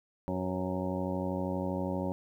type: harmonic tone with a mistuned harmonic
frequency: 92.5 Hz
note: F#2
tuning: in tune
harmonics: 1 / 2 / 3 / 4 / 5 / 6 / 7 / 8 / 9 / 10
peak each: -39 / -35 / -37 / -40 / -47 / -37 / -48 / -49 / -45 / -43 dBFS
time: 0.28-2.12 s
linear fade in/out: 0 ms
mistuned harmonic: 5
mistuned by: +61 cents
effects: 11-bit

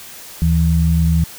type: tone pair together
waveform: sine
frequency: 76.6 / 163.86 Hz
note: D#2 / E3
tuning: -27 / -10 cents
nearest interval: octave + minor second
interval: 1317 cents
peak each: -14 dBFS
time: 0.42-1.24 s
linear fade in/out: 0 ms
effects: white hiss -36 dBFS RMS until 1.38 s

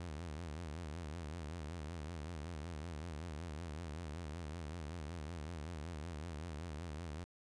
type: tone with vibrato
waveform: sawtooth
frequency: 80.2 Hz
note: E2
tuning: 47 cents flat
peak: -39 dBFS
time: 0-7.24 s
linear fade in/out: 0 ms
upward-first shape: sine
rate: 5.3 Hz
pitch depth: 170 cents each way
effects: resampled to 22050 Hz

